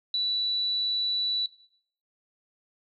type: tone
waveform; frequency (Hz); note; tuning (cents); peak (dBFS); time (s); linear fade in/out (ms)
sine; 3951; B7; 0; -24; 0.14-1.46; 2
effects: noise-tail reverb RT60 0.6 s tail -17 dB re dry